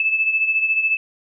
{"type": "beating tone pair", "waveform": "sine", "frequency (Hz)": [2618, 2632], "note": ["E7", "E7"], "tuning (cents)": [-13, -3], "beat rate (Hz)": 14, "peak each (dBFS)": [-17, -24], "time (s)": [0, 0.97], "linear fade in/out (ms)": 2, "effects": []}